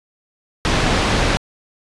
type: low-pass noise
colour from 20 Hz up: pink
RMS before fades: -17 dBFS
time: 0.65-1.37 s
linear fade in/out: 0 ms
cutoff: 4500 Hz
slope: 12 dB/octave
effects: resampled to 24000 Hz